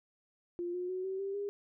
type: tone with pitch steps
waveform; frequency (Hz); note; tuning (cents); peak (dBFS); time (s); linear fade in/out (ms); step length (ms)
sine; 349.2 / 359.6 / 370.4 / 381.5 / 392.9 / 404.6; F4 / F#4 / F#4 / G4 / G4 / G#4; 0 / -49 / +2 / -47 / +4 / -45; -34; 0.59-1.49; 0; 150
effects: none